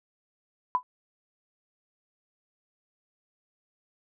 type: tone with exponential decay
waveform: sine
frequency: 1000 Hz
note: B5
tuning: 21 cents sharp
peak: -17 dBFS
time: 0.75-0.83 s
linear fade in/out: 0 ms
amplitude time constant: 17 ms
effects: none